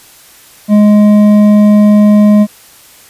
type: tone with hard clipping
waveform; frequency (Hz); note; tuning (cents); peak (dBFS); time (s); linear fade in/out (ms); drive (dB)
sine; 208.7; G#3; +9; -4; 0.68-2.47; 50; 7
effects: white hiss -39 dBFS RMS until 3.09 s + resampled to 32000 Hz